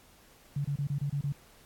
sine tone bursts, 142.3 Hz, C#3, 46 cents sharp, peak -28 dBFS, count 7, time 0.56-1.324 s, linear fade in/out 5 ms, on 86 ms, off 27 ms, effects pink hiss -59 dBFS RMS until 1.65 s + AAC 64 kbps

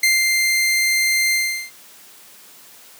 sawtooth tone with ADSR envelope, 2093 Hz, C7, in tune, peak -9 dBFS, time 0.03-1.71 s, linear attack 5 ms, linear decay 180 ms, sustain -3 dB, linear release 380 ms, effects white hiss -45 dBFS RMS until 2.99 s + high-pass 150 Hz 12 dB/octave

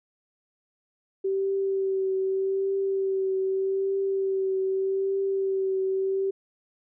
sine tone with vibrato, 385.8 Hz, G4, 28 cents flat, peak -23 dBFS, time 1.24-6.31 s, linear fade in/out 10 ms, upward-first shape triangle, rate 0.82 Hz, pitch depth 24 cents each way, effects none

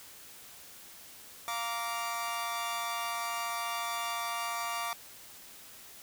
sawtooth chord, Bb major, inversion second, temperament equal with one note detuned, 698.5 / 932.3 / 1163.9 Hz, F5 / Bb5 / D6, 0 / 0 / -16 cents, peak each -35 / -35 / -32 dBFS, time 1.48-4.93 s, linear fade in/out 0 ms, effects white hiss -51 dBFS RMS until 6.02 s

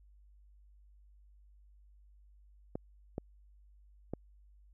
clicks, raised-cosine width 2 ms, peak -23 dBFS, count 3, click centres 2.755 / 3.181 / 4.136 s, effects added 50 Hz sine -58 dBFS peak until 4.73 s

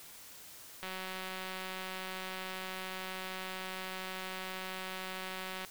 click train, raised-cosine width 0.3 ms, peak -25 dBFS, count 902, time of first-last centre 0.83-5.648 s, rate 187 Hz, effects white hiss -52 dBFS RMS until 5.7 s

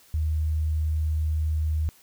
sine tone, 77.78 Hz, D#2, in tune, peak -22 dBFS, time 0.14-1.89 s, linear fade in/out 0 ms, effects white hiss -56 dBFS RMS until 2.02 s

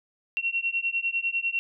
sine beating tone pair, 2726 / 2736 Hz, F7 / F7, -43 / -36 cents, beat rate 10 Hz, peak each -28 / -28 dBFS, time 0.37-1.59 s, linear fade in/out 0 ms, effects none

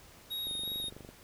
square tone with vibrato, 3751 Hz, A#7, 10 cents sharp, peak -35 dBFS, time 0.3-0.9 s, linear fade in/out 20 ms, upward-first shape square, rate 2.9 Hz, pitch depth 13 cents each way
click train, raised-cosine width 2 ms, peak -34 dBFS, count 16, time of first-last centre 0.47-1.09 s, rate 24.2 Hz
effects pink hiss -56 dBFS RMS until 1.23 s

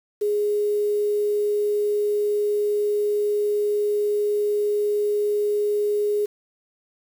sine tone with quantisation, 415.3 Hz, G#4, in tune, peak -19 dBFS, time 0.21-6.26 s, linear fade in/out 10 ms, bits 7, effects none

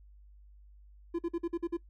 triangle tone bursts, 340 Hz, F4, 46 cents flat, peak -27 dBFS, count 7, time 1.14-1.771 s, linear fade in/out 10 ms, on 49 ms, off 48 ms, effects noise-tail reverb RT60 0.1 s tail -19 dB re dry + added 50 Hz sine -53 dBFS peak until 1.89 s

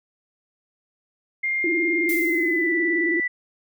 sine tone with pitch glide, 2115 to 1973.4 Hz, C7 to B6, +18 to -2 cents, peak -21 dBFS, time 1.43-3.28 s, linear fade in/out 10 ms, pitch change -120 cents, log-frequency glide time 2.04-2.73 s
sine tone with vibrato, 334.7 Hz, E4, 26 cents sharp, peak -22 dBFS, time 1.64-3.2 s, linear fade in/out 2 ms, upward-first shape square, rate 19 Hz, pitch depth 84 cents each way
violet noise with exponential decay, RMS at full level -28 dBFS, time 2.09-2.78 s, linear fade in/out 2 ms, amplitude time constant 150 ms
effects none

